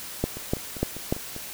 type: two click trains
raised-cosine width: 2 ms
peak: -23 / -9 dBFS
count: 6 / 4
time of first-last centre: 0.37-1.364 / 0.24-1.125 s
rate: 5.03 / 3.39 Hz
effects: white hiss -38 dBFS RMS until 1.53 s